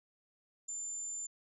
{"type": "tone", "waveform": "sine", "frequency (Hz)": 7160, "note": "A8", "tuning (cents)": 29, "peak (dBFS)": -38, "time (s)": [0.68, 1.27], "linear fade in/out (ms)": 10, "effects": []}